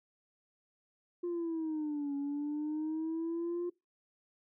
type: exponential two-way sweep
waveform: sine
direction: down then up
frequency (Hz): 353.2 to 280.4 to 353.2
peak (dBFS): -31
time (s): 1.23-3.7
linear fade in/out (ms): 10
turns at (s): 2.15
effects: noise-tail reverb RT60 0.2 s tail -23 dB re dry + tanh soft clip ceiling -31 dBFS